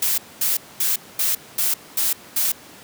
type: noise bursts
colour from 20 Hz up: blue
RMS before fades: -20 dBFS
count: 7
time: 0.02-2.52 s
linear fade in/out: 5 ms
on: 160 ms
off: 230 ms
effects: pink hiss -43 dBFS RMS until 2.83 s + high-pass 150 Hz 12 dB/octave